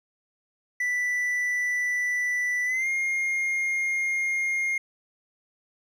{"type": "tone with pitch glide", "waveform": "triangle", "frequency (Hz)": [1975.5, 2130], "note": ["B6", "C7"], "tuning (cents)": [0, 30], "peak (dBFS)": -22, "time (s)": [0.8, 4.78], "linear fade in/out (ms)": 5, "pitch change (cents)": 130, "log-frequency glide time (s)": [2.65, 2.88], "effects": []}